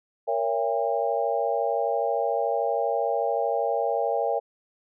sine chord, A# diminished seventh, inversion none, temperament just, 466.2 / 559.4 / 671.3 / 805.5 Hz, A#4 / C#5 / E5 / G5, 0 / +16 / +31 / +47 cents, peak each -28 dBFS, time 0.27-4.4 s, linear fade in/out 20 ms, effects none

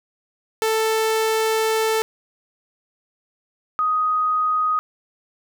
sawtooth / sine tone pair in turn, 441.7 / 1249.3 Hz, A4 / D#6, +7 / +7 cents, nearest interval octave + tritone, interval 1800 cents, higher second, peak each -14 / -17 dBFS, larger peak first, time 0.62-2.02 / 3.79-4.79 s, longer first, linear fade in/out 0 ms, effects none

